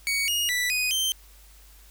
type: tone with pitch steps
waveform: sawtooth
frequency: 2241 / 2866 / 1971 / 2491 / 3122 Hz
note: C#7 / F7 / B6 / D#7 / G7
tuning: +18 / +44 / -4 / +1 / -8 cents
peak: -20 dBFS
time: 0.07-1.12 s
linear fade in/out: 0 ms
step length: 210 ms
effects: added 50 Hz sine -50 dBFS peak until 1.9 s + white hiss -55 dBFS RMS until 1.9 s